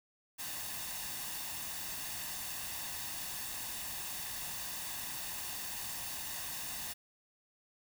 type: noise with comb filter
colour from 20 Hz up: white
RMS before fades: -41 dBFS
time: 0.38-6.94 s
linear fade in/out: 20 ms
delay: 1.1 ms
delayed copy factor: +0.55
effects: none